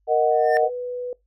sine chord, D# minor, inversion second, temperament equal, 466.2 / 622.3 / 740 Hz, A#4 / D#5 / F#5, 0 / 0 / 0 cents, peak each -20 dBFS, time 0.07-0.7 s, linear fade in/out 50 ms
triangle tone with exponential growth, 1798 Hz, A6, 37 cents sharp, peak -19 dBFS, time 0.31-0.57 s, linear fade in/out 0 ms, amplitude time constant 55 ms
sine tone, 493.9 Hz, B4, in tune, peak -26 dBFS, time 0.63-1.13 s, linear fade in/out 2 ms
effects noise-tail reverb RT60 0.2 s tail -24 dB re dry + added 50 Hz sine -64 dBFS peak until 1.26 s

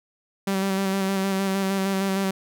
sawtooth tone with vibrato, 193.6 Hz, G3, 21 cents flat, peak -18 dBFS, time 0.47-2.31 s, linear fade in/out 5 ms, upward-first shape square, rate 6.5 Hz, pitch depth 20 cents each way, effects none

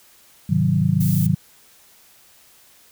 sine chord, Ab dominant seventh, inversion none, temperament equal, 103.83 / 130.81 / 155.56 / 185 Hz, Ab2 / C3 / Eb3 / Gb3, 0 / 0 / 0 / 0 cents, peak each -23 / -23 / -19 / -20 dBFS, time 0.49-1.35 s, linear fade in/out 10 ms
violet noise, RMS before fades -30 dBFS, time 1-1.27 s, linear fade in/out 10 ms
effects white hiss -52 dBFS RMS until 2.91 s

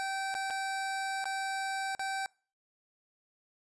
25% pulse tone with dropouts, 775 Hz, G5, 20 cents flat, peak -29 dBFS, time 0-2.26 s, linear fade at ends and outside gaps 0 ms, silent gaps 0.342-0.35 / 0.501-0.506 / 1.242-1.255 / 1.95-1.994 s, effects noise-tail reverb RT60 0.4 s tail -25 dB re dry + resampled to 24000 Hz

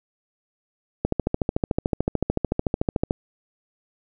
click train, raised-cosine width 2 ms, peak -7 dBFS, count 29, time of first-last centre 1.05-3.109 s, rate 13.6 Hz, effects none

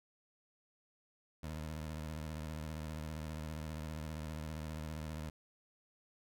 20% pulse tone with vibrato, 77.78 Hz, D#2, in tune, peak -36 dBFS, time 1.43-5.3 s, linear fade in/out 5 ms, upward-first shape sine, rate 15 Hz, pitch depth 76 cents each way, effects none

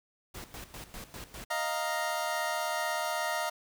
pink noise with tremolo, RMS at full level -43 dBFS, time 0.34-1.45 s, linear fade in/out 10 ms, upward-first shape square, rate 5 Hz, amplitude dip 75%
25% pulse chord, Eb suspended second, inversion none, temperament equal, 622.3 / 698.5 / 932.3 Hz, Eb5 / F5 / Bb5, 0 / 0 / 0 cents, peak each -31 dBFS, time 1.5-3.5 s, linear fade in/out 10 ms
effects none

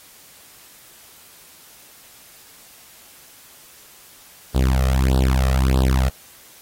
sawtooth tone with flanger, 65.2 Hz, C2, 5 cents flat, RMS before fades -17 dBFS, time 4.54-6.1 s, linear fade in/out 20 ms, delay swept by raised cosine 0.22 to 1.62 ms, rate 1.6 Hz, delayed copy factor +0.95, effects white hiss -47 dBFS RMS until 6.61 s + AAC 48 kbps

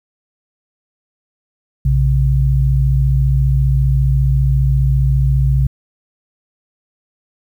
sine tone pair together, 60.05 / 134.8 Hz, B1 / C#3, -48 / -48 cents, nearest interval octave + major second, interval 1400 cents, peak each -13 dBFS, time 1.85-5.67 s, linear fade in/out 5 ms, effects 8-bit

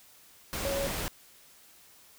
sine tone in noise, 554.4 Hz, C#5, in tune, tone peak -30 dBFS, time 0.65-0.87 s, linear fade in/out 0 ms, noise pink, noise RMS -34 dBFS, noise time 0.53-1.08 s, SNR +1 dB, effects white hiss -57 dBFS RMS until 2.18 s

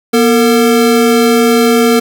square tone pair together, 240.3 / 453.6 Hz, B3 / A#4, -47 / -47 cents, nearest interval major seventh, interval 1100 cents, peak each -10 dBFS, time 0.13-2 s, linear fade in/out 10 ms, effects none

